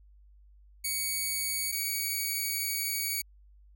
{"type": "tone pair in turn", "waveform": "5% pulse", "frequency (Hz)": [2239, 2256], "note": ["C#7", "C#7"], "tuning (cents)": [17, 30], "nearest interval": "unison", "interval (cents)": 13, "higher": "second", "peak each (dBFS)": -20, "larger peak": "neither", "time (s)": [[0.84, 1.72], [1.72, 3.22]], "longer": "second", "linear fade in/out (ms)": 10, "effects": ["added 50 Hz sine -54 dBFS peak until 3.75 s"]}